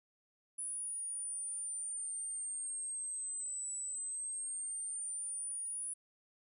sine linear two-way sweep, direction down then up, 9840 to 7902 to 9840 Hz, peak -38 dBFS, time 0.58-5.94 s, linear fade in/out 10 ms, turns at 3.74 s, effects none

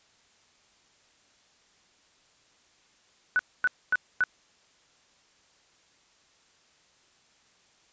sine tone bursts, 1488 Hz, F#6, 9 cents sharp, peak -20 dBFS, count 4, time 3.36-4.238 s, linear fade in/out 0 ms, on 32 ms, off 250 ms, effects white hiss -63 dBFS RMS until 7.92 s + resampled to 16000 Hz

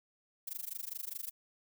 violet noise with amplitude modulation, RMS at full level -38 dBFS, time 0.47-1.31 s, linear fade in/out 5 ms, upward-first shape sine, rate 24.9 Hz, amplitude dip 100%, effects none

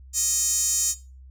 sawtooth tone with high-pass filter, 622.3 Hz, D#5, in tune, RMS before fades -23 dBFS, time 0.13-0.95 s, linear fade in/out 50 ms, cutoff 6900 Hz, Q 6.2, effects noise-tail reverb RT60 0.3 s tail -17 dB re dry + added 65 Hz sine -43 dBFS peak until 1.3 s

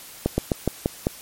slowing click train, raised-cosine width 2 ms, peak -6 dBFS, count 6, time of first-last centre 0.26-1.069 s, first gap 120 ms, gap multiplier 1.15, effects white hiss -42 dBFS RMS until 1.21 s + MP3 64 kbps

